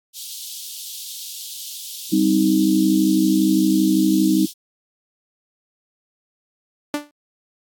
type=high-pass noise; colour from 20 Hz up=pink; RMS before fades=-33 dBFS; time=0.13-4.54 s; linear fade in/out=50 ms; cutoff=3200 Hz; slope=48 dB/octave
type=chord; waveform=sine; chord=C minor; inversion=second; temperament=just; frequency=196.22 / 261.6 / 314 Hz; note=G3 / C4 / Eb4; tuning=+2 / 0 / +16 cents; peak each=-19 / -21 / -16 dBFS; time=2.12-4.46 s; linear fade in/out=10 ms
type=tone with exponential decay; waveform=sawtooth; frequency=293.7 Hz; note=D4; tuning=in tune; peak=-14 dBFS; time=6.94-7.11 s; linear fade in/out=2 ms; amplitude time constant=35 ms
effects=AAC 64 kbps